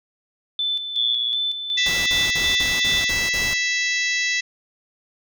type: tone with tremolo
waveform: sine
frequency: 3520 Hz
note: A7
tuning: in tune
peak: -20 dBFS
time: 0.59-3.1 s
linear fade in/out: 2 ms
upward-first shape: square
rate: 2.7 Hz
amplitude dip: 55%
type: tone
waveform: sine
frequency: 3402 Hz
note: G#7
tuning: 41 cents sharp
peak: -21 dBFS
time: 0.94-1.37 s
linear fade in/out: 50 ms
type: harmonic tone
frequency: 659.3 Hz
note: E5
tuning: in tune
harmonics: 3 / 4 / 5 / 6 / 7 / 8 / 9 / 10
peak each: -22 / -27 / -32 / -29 / -35 / -32 / -34 / -32 dBFS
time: 1.77-4.41 s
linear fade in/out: 10 ms
type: noise bursts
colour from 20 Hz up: pink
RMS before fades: -31 dBFS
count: 7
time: 1.86-3.536 s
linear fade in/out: 2 ms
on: 200 ms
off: 46 ms
effects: none